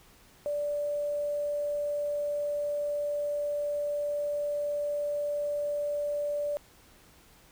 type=tone with quantisation; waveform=sine; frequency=584 Hz; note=D5; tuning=10 cents flat; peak=-28 dBFS; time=0.46-6.57 s; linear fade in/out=0 ms; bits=9; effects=pink hiss -58 dBFS RMS until 7.51 s